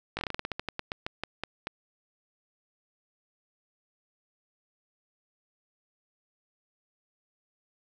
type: slowing click train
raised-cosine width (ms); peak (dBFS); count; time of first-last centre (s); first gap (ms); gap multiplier
0.3; -16; 18; 0.17-1.671; 19; 1.17
effects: none